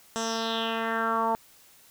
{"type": "tone with low-pass filter sweep", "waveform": "10% pulse", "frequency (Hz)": 226.2, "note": "A3", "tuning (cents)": 48, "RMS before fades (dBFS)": -28, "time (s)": [0.16, 1.35], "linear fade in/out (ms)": 0, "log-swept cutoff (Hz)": [7200, 870], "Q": 3.9, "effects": ["white hiss -56 dBFS RMS until 1.9 s"]}